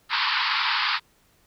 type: band-pass noise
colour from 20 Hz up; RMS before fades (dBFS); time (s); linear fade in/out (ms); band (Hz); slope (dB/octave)
pink; -24; 0.09-1; 50; 870 to 4900; 96
effects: pink hiss -62 dBFS RMS until 1.46 s